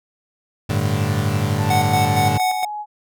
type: chord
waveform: 35% pulse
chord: G suspended second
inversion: none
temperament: equal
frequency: 98 / 110 / 146.83 Hz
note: G2 / A2 / D3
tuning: 0 / 0 / 0 cents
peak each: -20 / -20 / -21 dBFS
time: 0.69-2.38 s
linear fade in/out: 10 ms
type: tone with pitch glide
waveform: sine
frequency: 880 to 839.8 Hz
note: A5 to G#5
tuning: 0 to +19 cents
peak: -25 dBFS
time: 1.56-2.86 s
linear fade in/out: 50 ms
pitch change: -81 cents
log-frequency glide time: 1.82-2.6 s
type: tone with tremolo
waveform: square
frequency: 740 Hz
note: F#5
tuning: in tune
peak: -17 dBFS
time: 1.7-2.65 s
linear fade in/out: 5 ms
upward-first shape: square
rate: 4.3 Hz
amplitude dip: 50%
effects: none